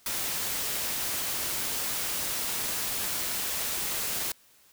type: noise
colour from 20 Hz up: white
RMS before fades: -31 dBFS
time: 0.06-4.32 s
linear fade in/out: 2 ms
effects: white hiss -60 dBFS RMS until 4.72 s